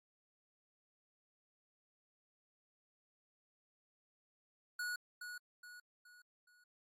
square tone with echo, 1460 Hz, F#6, 24 cents flat, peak -39 dBFS, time 4.79-4.96 s, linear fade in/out 5 ms, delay 420 ms, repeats 4, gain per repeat -7 dB, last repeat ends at 6.64 s, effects AAC 48 kbps

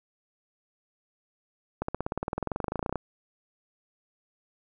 accelerating click train, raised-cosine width 1 ms, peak -15 dBFS, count 26, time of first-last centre 1.82-2.957 s, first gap 64 ms, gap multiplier 0.97, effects none

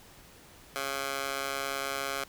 15% pulse tone with high-pass filter, 137.7 Hz, C#3, 11 cents flat, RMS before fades -34 dBFS, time 0.76-2.24 s, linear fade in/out 0 ms, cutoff 840 Hz, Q 0.92, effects pink hiss -54 dBFS RMS until 2.28 s

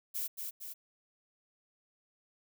violet noise with echo, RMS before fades -36 dBFS, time 0.14-0.28 s, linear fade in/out 20 ms, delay 230 ms, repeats 2, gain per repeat -4 dB, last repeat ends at 0.74 s, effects none

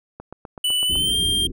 click train, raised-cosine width 1 ms, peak -21 dBFS, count 7, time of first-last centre 0.2-0.956 s, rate 7.94 Hz
square tone with pitch glide, 2976 to 3190 Hz, F#7 to G7, +9 to +30 cents, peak -19 dBFS, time 0.64-1.47 s, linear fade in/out 5 ms, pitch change +121 cents, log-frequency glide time 0.85-1.17 s
pink low-pass noise, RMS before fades -30 dBFS, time 0.89-1.52 s, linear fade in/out 10 ms, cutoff 430 Hz, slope 96 dB/octave
effects none

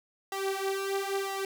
sawtooth tone with flanger, 390.4 Hz, G4, 7 cents flat, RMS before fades -32 dBFS, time 0.32-1.45 s, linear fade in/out 2 ms, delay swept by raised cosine 1.5 to 5.9 ms, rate 1 Hz, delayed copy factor +0.85, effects none

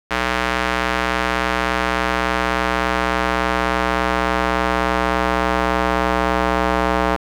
square tone with band-pass filter sweep, 61.74 Hz, B1, in tune, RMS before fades -19 dBFS, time 0.1-7.17 s, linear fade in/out 20 ms, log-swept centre 1700 to 970 Hz, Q 0.95, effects 7-bit

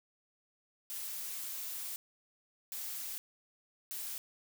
blue noise bursts at uneven times, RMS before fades -41 dBFS, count 3, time 0.9-1.96 / 2.72-3.18 / 3.91-4.18 s, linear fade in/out 0 ms, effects none

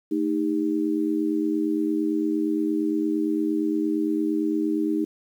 sine tone with amplitude modulation, 311.1 Hz, D#4, in tune, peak -17 dBFS, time 0.11-5.05 s, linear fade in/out 10 ms, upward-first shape sine, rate 88.7 Hz, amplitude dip 90%, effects 9-bit

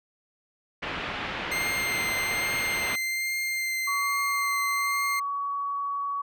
white low-pass noise, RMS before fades -33 dBFS, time 0.82-2.96 s, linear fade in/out 10 ms, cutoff 2900 Hz, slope 24 dB/octave
40% pulse tone with vibrato, 2096 Hz, C7, 2 cents sharp, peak -26 dBFS, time 1.51-5.2 s, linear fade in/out 10 ms, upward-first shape triangle, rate 1.2 Hz, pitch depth 14 cents each way
sine tone, 1128 Hz, C#6, 30 cents sharp, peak -27 dBFS, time 3.87-6.22 s, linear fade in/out 10 ms
effects none

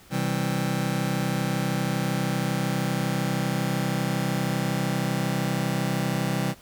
sawtooth chord, C major, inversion none, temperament just, 130.81 / 163.52 / 196.22 Hz, C3 / E3 / G3, 0 / -14 / +2 cents, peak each -24 dBFS, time 0.1-6.55 s, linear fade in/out 50 ms, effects pink hiss -52 dBFS RMS until 6.61 s

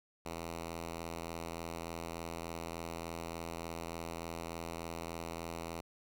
5% pulse tone, 83.4 Hz, E2, 21 cents sharp, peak -29 dBFS, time 0.25-5.81 s, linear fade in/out 10 ms, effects none

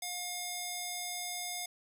square tone with band-pass filter, 715 Hz, F5, 41 cents sharp, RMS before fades -39 dBFS, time 0.02-1.66 s, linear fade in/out 5 ms, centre 8700 Hz, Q 0.67, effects none

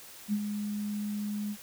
sine tone with ADSR envelope, 207.7 Hz, G#3, in tune, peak -24 dBFS, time 0.28-1.57 s, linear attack 48 ms, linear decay 58 ms, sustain -7 dB, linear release 63 ms, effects white hiss -49 dBFS RMS until 1.62 s

